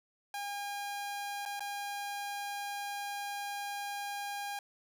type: tone with dropouts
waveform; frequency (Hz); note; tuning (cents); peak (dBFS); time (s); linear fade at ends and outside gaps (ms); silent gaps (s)
sawtooth; 810; G#5; -43; -33; 0.34-4.59; 2; 1.453-1.459 / 1.595-1.605
effects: none